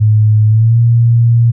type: tone with pitch glide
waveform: sine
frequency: 107.5 to 117.23 Hz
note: A2 to A#2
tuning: -40 to +10 cents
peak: -5 dBFS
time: 0-1.52 s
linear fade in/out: 20 ms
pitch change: +150 cents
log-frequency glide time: 0.47-0.79 s
effects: none